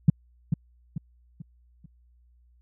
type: tone with echo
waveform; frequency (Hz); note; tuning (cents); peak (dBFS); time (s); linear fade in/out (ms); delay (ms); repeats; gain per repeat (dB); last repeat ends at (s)
sine; 155.6; D#3; 0; -10; 0.08-0.1; 5; 440; 4; -8; 1.86
effects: added 60 Hz sine -57 dBFS peak until 2.61 s